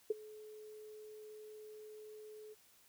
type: tone with ADSR envelope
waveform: sine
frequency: 428.4 Hz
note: A4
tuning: 46 cents flat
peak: -28 dBFS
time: 0.1-2.55 s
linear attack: 6 ms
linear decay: 21 ms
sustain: -22 dB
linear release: 28 ms
effects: white hiss -67 dBFS RMS until 2.88 s